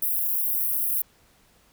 white high-pass noise, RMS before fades -25 dBFS, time 0.02-1.02 s, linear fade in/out 5 ms, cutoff 11000 Hz, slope 48 dB/octave, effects pink hiss -60 dBFS RMS until 1.72 s

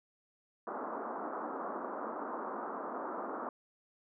white band-pass noise, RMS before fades -40 dBFS, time 0.67-3.49 s, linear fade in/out 2 ms, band 220 to 1300 Hz, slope 48 dB/octave, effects none

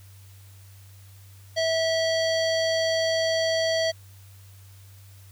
square tone with low-pass filter, 651 Hz, E5, 22 cents flat, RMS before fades -24 dBFS, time 1.56-3.92 s, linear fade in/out 20 ms, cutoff 4800 Hz, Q 2.8, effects added 97 Hz sine -46 dBFS peak until 5.31 s + white hiss -56 dBFS RMS until 5.31 s

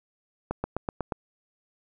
accelerating click train, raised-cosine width 1 ms, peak -14 dBFS, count 6, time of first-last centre 0.51-1.122 s, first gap 130 ms, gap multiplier 0.97, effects none

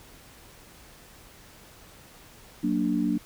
sine chord, Gb augmented, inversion none, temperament equal, 185 / 233.1 / 293.7 Hz, Gb3 / Bb3 / D4, 0 / 0 / 0 cents, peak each -29 / -27 / -26 dBFS, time 2.63-3.18 s, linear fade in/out 10 ms, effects pink hiss -51 dBFS RMS until 3.25 s

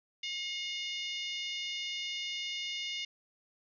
harmonic tone, 717 Hz, F5, 45 cents sharp, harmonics 3 / 4 / 5 / 6 / 7 / 8 / 9, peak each -41 / -39 / -41 / -50 / -46 / -52 / -53 dBFS, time 0.23-3.05 s, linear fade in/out 5 ms, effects none

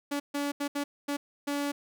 sawtooth tone bursts at uneven times, 286.1 Hz, D4, 45 cents flat, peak -25 dBFS, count 6, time 0.11-0.2 / 0.34-0.52 / 0.6-0.68 / 0.75-0.84 / 1.08-1.17 / 1.47-1.72 s, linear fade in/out 10 ms, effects none

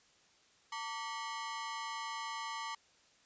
sawtooth ring-modulated tone, 1030 Hz, C6, 28 cents flat, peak -32 dBFS, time 0.72-2.75 s, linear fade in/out 5 ms, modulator 125 Hz, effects white hiss -67 dBFS RMS until 3.25 s + resampled to 16000 Hz

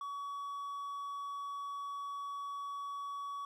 triangle tone, 1130 Hz, C#6, 33 cents sharp, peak -37 dBFS, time 0.01-3.45 s, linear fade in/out 2 ms, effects 13-bit

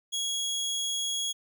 25% pulse tone, 3322 Hz, G#7, in tune, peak -25 dBFS, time 0.12-1.33 s, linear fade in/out 20 ms, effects none

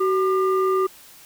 sine tone pair together, 378 / 1200 Hz, F#4 / D6, +37 / +37 cents, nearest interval octave + minor sixth, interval 2000 cents, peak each -17 / -21 dBFS, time 0-0.87 s, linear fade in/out 10 ms, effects tanh soft clip ceiling -13 dBFS + white hiss -47 dBFS RMS until 1.25 s

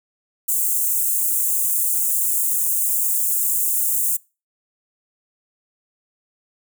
white high-pass noise, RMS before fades -20 dBFS, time 0.48-4.17 s, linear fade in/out 10 ms, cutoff 7200 Hz, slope 48 dB/octave, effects noise-tail reverb RT60 0.3 s tail -24 dB re dry

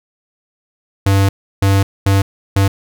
square tone bursts at uneven times, 98 Hz, G2, in tune, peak -10 dBFS, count 4, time 1.06-1.29 / 1.62-1.83 / 2.06-2.22 / 2.56-2.68 s, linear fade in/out 5 ms, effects none

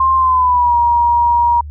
sine tone with pitch glide, 1055 to 950.8 Hz, C6 to A#5, +14 to +34 cents, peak -9 dBFS, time 0-1.61 s, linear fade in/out 5 ms, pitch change -180 cents, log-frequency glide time 0.15-0.76 s, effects added 74 Hz sine -26 dBFS peak until 1.7 s

